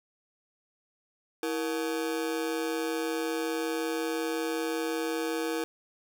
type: ring-modulated tone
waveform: 40% pulse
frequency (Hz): 398.1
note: G4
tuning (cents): +27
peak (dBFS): -25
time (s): 1.43-5.64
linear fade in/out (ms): 0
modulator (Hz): 72.7
effects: none